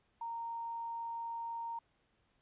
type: tone with quantisation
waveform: sine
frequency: 926 Hz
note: A#5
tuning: 12 cents flat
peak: -38 dBFS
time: 0.21-1.79 s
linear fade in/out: 5 ms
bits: 11
effects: pink hiss -75 dBFS RMS until 2.41 s + resampled to 8000 Hz